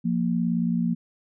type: tone pair together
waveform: sine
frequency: 174.63 / 233.1 Hz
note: F3 / A#3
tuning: 0 / 0 cents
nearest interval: perfect fourth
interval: 500 cents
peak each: -24 dBFS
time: 0.04-0.95 s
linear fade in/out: 20 ms
effects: none